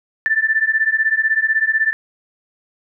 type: beating tone pair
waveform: sine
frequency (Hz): 1760 / 1776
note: A6 / A6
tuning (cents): 0 / +16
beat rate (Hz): 16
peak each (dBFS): -17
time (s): 0.26-1.93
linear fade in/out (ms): 0
effects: none